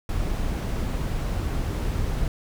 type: noise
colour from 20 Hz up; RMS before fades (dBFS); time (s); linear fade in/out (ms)
brown; -26; 0.09-2.28; 2
effects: none